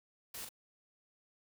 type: noise with echo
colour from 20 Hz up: white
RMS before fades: -45 dBFS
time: 0.34-0.45 s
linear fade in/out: 5 ms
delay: 41 ms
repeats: 1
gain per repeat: -4 dB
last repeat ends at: 0.491 s
effects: none